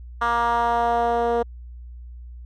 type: tone with band-pass filter sweep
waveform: 10% pulse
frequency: 235.6 Hz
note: A#3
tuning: 19 cents sharp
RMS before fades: -21 dBFS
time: 0.21-1.43 s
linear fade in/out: 10 ms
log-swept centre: 1200 to 500 Hz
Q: 2.4
effects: added 60 Hz sine -36 dBFS peak until 2.45 s